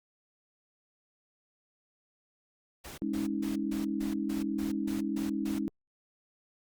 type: noise bursts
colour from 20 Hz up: pink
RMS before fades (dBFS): -45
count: 10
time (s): 2.84-5.59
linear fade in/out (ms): 10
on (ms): 140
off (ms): 150
type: chord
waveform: sine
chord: Ab suspended fourth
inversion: none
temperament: equal with one note detuned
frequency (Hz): 207.7 / 277.2 / 318.6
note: Ab3 / Db4 / Eb4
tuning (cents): 0 / 0 / +41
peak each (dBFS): -34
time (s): 3.02-5.68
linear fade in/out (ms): 0
effects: Opus 48 kbps